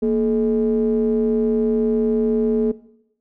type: ring-modulated tone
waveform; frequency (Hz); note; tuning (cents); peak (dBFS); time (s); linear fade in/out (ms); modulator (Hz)
triangle; 98; G2; 0; -11; 0.02-2.72; 10; 331
effects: noise-tail reverb RT60 0.8 s tail -19 dB re dry